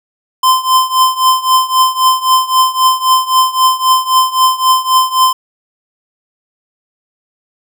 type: tone with tremolo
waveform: square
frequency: 1034 Hz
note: C6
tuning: 21 cents flat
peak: -5 dBFS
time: 0.43-5.33 s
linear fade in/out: 5 ms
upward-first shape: triangle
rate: 3.8 Hz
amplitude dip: 90%
effects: none